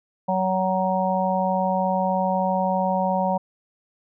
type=harmonic tone; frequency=187.2 Hz; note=F#3; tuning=20 cents sharp; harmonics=1 / 3 / 4 / 5; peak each=-25 / -25 / -25 / -25 dBFS; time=0.28-3.38 s; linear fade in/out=10 ms; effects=none